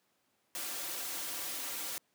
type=noise with comb filter; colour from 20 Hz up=white; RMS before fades=-39 dBFS; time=0.55-1.98 s; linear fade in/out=0 ms; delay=4.7 ms; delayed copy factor=-0.6; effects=pink hiss -75 dBFS RMS until 2.14 s + high-pass 200 Hz 12 dB/octave